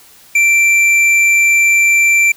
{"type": "tone with hard clipping", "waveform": "sine", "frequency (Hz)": 2349, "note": "D7", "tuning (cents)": 0, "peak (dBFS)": -9, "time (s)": [0.35, 2.32], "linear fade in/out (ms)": 5, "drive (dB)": 7, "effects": ["white hiss -43 dBFS RMS until 2.36 s"]}